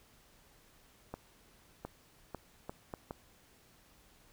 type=accelerating click train; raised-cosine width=1 ms; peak=-26 dBFS; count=6; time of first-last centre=1.14-3.109 s; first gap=710 ms; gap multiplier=0.7; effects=pink hiss -64 dBFS RMS until 4.32 s